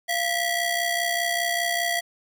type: ring-modulated tone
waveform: sawtooth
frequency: 1319 Hz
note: E6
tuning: 1 cent sharp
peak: -16 dBFS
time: 0.08-2.01 s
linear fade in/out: 20 ms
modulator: 627 Hz
effects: none